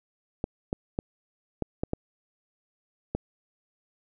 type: clicks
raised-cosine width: 2 ms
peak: -14 dBFS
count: 7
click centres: 0.441 / 0.729 / 0.989 / 1.623 / 1.835 / 1.934 / 3.15 s
effects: none